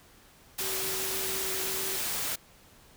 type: tone in noise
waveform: sine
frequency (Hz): 381.6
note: G4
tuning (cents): -47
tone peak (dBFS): -39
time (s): 0.6-1.97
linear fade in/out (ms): 10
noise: white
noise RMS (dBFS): -32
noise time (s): 0.58-2.36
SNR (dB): -10
effects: pink hiss -57 dBFS RMS until 2.96 s